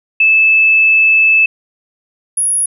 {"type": "tone pair in turn", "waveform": "sine", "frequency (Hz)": [2620, 10447], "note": ["E7", "E9"], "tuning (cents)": [-11, -17], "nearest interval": "2 octaves", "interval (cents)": 2394, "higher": "second", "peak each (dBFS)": [-6, -11], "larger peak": "first", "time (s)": [[0.2, 1.46], [2.37, 2.66]], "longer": "first", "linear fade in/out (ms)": 5, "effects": []}